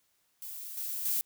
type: noise with level steps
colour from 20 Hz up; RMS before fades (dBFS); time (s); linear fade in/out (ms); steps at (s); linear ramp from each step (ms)
violet; -42 / -36 / -30; 0.42-1.21; 0; 0.77 / 1.05; 5
effects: white hiss -73 dBFS RMS until 1.25 s